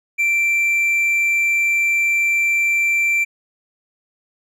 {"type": "tone", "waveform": "triangle", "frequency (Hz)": 2349, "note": "D7", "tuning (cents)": 0, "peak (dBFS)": -13, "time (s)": [0.18, 3.25], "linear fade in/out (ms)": 20, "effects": []}